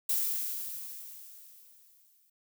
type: noise with exponential decay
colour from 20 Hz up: violet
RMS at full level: -28 dBFS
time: 0.09-2.3 s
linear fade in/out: 5 ms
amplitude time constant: 480 ms
effects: none